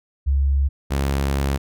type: tone pair in turn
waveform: sine / sawtooth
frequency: 69 / 69 Hz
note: C#2 / C#2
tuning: -7 / -7 cents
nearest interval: unison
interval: 0 cents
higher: neither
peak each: -15 dBFS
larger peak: neither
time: 0.26-0.69 / 0.9-1.58 s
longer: second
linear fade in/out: 20 ms
effects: none